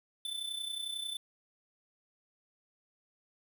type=tone with amplitude modulation; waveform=square; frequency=3520 Hz; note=A7; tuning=in tune; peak=-34 dBFS; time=0.25-1.17 s; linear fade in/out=2 ms; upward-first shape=sine; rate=31.1 Hz; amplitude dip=65%; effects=10-bit